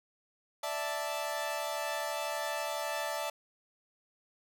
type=chord; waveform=sawtooth; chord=D suspended second; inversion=none; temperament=equal; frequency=587.3 / 659.3 / 880 Hz; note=D5 / E5 / A5; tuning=0 / 0 / 0 cents; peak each=-34 / -34 / -34 dBFS; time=0.63-3.3 s; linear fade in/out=5 ms; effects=none